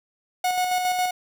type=tone with tremolo; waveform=45% pulse; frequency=730 Hz; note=F#5; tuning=24 cents flat; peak=-20 dBFS; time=0.44-1.11 s; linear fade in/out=5 ms; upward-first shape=square; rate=7.3 Hz; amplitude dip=35%; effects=none